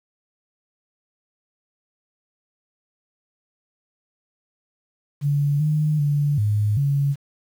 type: tone with pitch steps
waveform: sine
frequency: 143.7 / 152.4 / 145 / 104.8 / 140.8 Hz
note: D3 / D#3 / D3 / G#2 / C#3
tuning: -37 / -36 / -22 / +16 / +27 cents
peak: -17 dBFS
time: 5.21-7.16 s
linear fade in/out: 50 ms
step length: 390 ms
effects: 8-bit